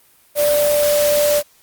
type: tone in noise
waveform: sine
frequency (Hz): 587.3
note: D5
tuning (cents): 0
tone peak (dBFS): -13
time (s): 0.35-1.43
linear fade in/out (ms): 50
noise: white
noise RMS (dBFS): -22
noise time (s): 0.35-1.43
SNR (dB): +6
effects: white hiss -53 dBFS RMS until 1.62 s + Opus 32 kbps